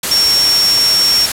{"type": "tone in noise", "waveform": "sine", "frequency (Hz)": 5500, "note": "F8", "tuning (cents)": -27, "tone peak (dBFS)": -9, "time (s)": [0.11, 1.26], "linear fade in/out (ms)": 5, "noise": "white", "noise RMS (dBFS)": -17, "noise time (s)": [0.03, 1.32], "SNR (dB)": 5, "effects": ["low-pass 12000 Hz 12 dB/octave"]}